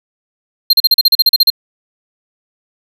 square tone bursts, 4186 Hz, C8, in tune, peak -5 dBFS, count 12, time 0.7-1.502 s, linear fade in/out 5 ms, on 32 ms, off 38 ms, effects none

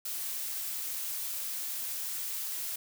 blue noise, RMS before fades -36 dBFS, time 0.05-2.76 s, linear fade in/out 5 ms, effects none

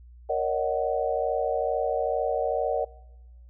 sine chord, D# minor seventh, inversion second, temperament just, 466.7 / 560 / 622.3 / 746.7 Hz, A#4 / C#5 / D#5 / F#5, +2 / +18 / 0 / +16 cents, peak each -29 dBFS, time 0.29-2.85 s, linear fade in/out 10 ms, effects noise-tail reverb RT60 1.0 s tail -23 dB re dry + added 60 Hz sine -46 dBFS peak until 3.49 s

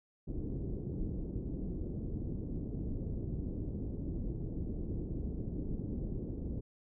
pink low-pass noise, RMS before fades -38 dBFS, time 0.27-6.61 s, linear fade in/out 10 ms, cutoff 370 Hz, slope 24 dB/octave, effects none

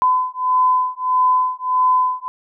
sine beating tone pair, 1012 / 1013.6 Hz, B5 / B5, +42 / +45 cents, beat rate 1.6 Hz, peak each -17 / -17 dBFS, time 0.02-2.28 s, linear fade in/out 0 ms, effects none

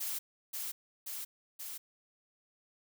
blue noise with echo, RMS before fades -37 dBFS, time 0-0.19 s, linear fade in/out 10 ms, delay 530 ms, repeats 3, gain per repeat -2 dB, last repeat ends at 1.78 s, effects none

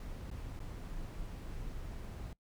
brown noise with dropouts, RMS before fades -43 dBFS, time 0-2.33 s, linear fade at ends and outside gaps 2 ms, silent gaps 0.303-0.312 / 0.593-0.601 s, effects noise-tail reverb RT60 0.1 s tail -22 dB re dry

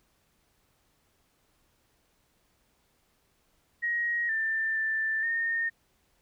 sine tone with pitch steps, 1888 / 1783 / 1772 / 1834 Hz, A#6 / A6 / A6 / A#6, +22 / +22 / +12 / -29 cents, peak -26 dBFS, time 3.82-5.7 s, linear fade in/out 20 ms, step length 470 ms, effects pink hiss -70 dBFS RMS until 6.21 s

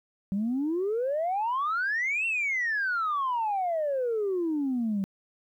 sine exponential two-way sweep, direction up then down, 189.3 to 2745 to 189.3 Hz, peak -24 dBFS, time 0.32-5.04 s, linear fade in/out 0 ms, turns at 2.26 s, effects tanh soft clip ceiling -22 dBFS + 11-bit

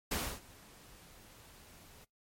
pink noise with ADSR envelope, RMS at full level -33 dBFS, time 0.11-2.05 s, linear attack 8 ms, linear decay 280 ms, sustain -24 dB, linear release 10 ms, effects noise-tail reverb RT60 0.2 s tail -26 dB re dry + MP3 64 kbps

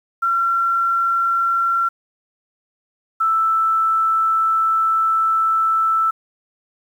sine tone pair in turn, 1363 / 1321.9 Hz, F6 / E6, -43 / +4 cents, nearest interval minor second, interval 53 cents, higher first, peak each -15 / -14 dBFS, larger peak second, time 0.22-1.89 / 3.2-6.11 s, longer second, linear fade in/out 10 ms, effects 8-bit

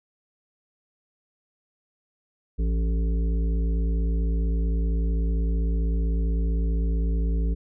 harmonic tone with a mistuned harmonic, 55.6 Hz, A1, 19 cents sharp, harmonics 1 / 3 / 5 / 7 / 8, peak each -21 / -32 / -38 / -43 / -41 dBFS, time 2.58-7.55 s, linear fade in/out 20 ms, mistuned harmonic 3, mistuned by +47 cents, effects none

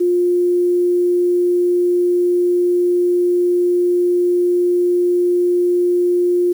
sine tone with quantisation, 353.9 Hz, F4, 23 cents sharp, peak -12 dBFS, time 0-6.53 s, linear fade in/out 10 ms, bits 7, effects none

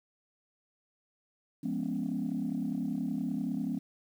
sine chord, C# dominant seventh, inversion first, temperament equal with one note detuned, 172.81 / 207.7 / 246.9 / 277.2 Hz, E#3 / G#3 / B3 / C#4, -18 / 0 / 0 / 0 cents, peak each -37 / -35 / -34 / -35 dBFS, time 1.63-3.79 s, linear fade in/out 10 ms, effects tanh soft clip ceiling -24 dBFS + 10-bit

